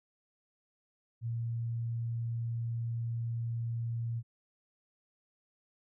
sine tone, 116.3 Hz, A#2, 4 cents flat, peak -32 dBFS, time 1.21-4.23 s, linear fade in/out 50 ms, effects none

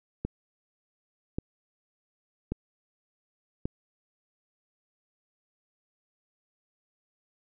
click train, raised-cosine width 3 ms, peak -17 dBFS, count 4, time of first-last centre 0.25-3.655 s, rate 0.881 Hz, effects none

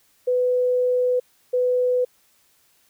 sine tone pair in turn, 498.7 / 498.7 Hz, B4 / B4, +17 / +17 cents, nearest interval unison, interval 0 cents, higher neither, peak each -17 dBFS, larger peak neither, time 0.27-1.2 / 1.53-2.05 s, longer first, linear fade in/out 10 ms, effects white hiss -61 dBFS RMS until 2.89 s

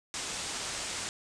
white low-pass noise, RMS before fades -37 dBFS, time 0.14-1.09 s, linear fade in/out 0 ms, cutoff 8700 Hz, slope 48 dB/octave, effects none

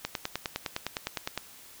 click train, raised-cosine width 0.2 ms, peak -13 dBFS, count 14, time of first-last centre 0.05-1.377 s, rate 9.8 Hz, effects white hiss -51 dBFS RMS until 1.8 s

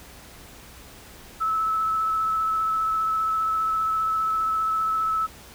sine tone with vibrato, 1304 Hz, E6, 19 cents flat, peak -21 dBFS, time 1.4-5.27 s, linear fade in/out 20 ms, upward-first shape sine, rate 15 Hz, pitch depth 13 cents each way, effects added 60 Hz sine -52 dBFS peak until 5.54 s + pink hiss -46 dBFS RMS until 5.54 s

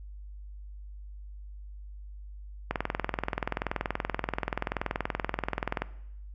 click train, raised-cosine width 0.5 ms, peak -13 dBFS, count 66, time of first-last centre 2.71-5.82 s, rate 20.9 Hz, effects noise-tail reverb RT60 0.8 s tail -18 dB re dry + added 50 Hz sine -41 dBFS peak until 6.34 s

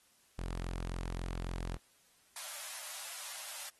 sawtooth tone, 43.65 Hz, F1, in tune, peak -33 dBFS, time 0.38-1.77 s, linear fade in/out 10 ms
white high-pass noise, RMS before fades -44 dBFS, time 2.36-3.69 s, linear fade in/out 2 ms, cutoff 560 Hz, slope 96 dB/octave
effects white hiss -68 dBFS RMS until 3.79 s + AAC 32 kbps

